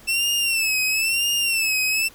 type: tone with vibrato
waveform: sawtooth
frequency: 2672 Hz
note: E7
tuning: 23 cents sharp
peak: -16 dBFS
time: 0.07-2.09 s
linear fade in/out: 20 ms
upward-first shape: sine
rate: 1 Hz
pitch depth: 97 cents each way
effects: pink hiss -48 dBFS RMS until 2.14 s